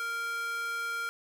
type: tone with high-pass filter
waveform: square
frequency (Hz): 464.4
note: A#4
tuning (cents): -7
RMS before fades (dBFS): -34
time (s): 0-1.09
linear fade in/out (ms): 0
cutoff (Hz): 1400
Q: 3.1
effects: none